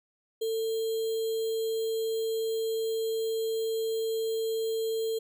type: tone with sample-and-hold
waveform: sine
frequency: 447.2 Hz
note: A4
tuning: 28 cents sharp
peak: -27 dBFS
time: 0.41-5.19 s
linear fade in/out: 10 ms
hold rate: 3675 Hz
effects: none